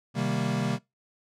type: chord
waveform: square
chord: C minor seventh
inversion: none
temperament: equal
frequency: 130.81 / 155.56 / 196 / 233.1 Hz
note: C3 / Eb3 / G3 / Bb3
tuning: 0 / 0 / 0 / 0 cents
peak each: -31 / -33 / -32 / -32 dBFS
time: 0.14-0.79 s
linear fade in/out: 50 ms
effects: noise-tail reverb RT60 0.2 s tail -22 dB re dry + low-pass 8000 Hz 12 dB/octave